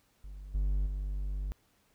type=tone with level steps; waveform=triangle; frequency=49 Hz; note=G1; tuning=in tune; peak=-40 / -25 / -30 dBFS; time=0.24-1.52 s; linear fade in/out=0 ms; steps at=0.54 / 0.86 s; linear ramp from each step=10 ms; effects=pink hiss -70 dBFS RMS until 1.94 s